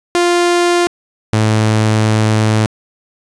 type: tone pair in turn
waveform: sawtooth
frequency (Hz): 349.2 / 108.85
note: F4 / A2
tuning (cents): 0 / -18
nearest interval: octave + minor sixth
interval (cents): 2018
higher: first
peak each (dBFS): -6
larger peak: neither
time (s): 0.15-0.87 / 1.33-2.66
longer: second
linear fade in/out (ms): 0
effects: resampled to 22050 Hz + 7-bit